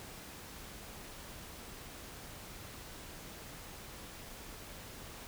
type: silence
effects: pink hiss -49 dBFS RMS until 5.27 s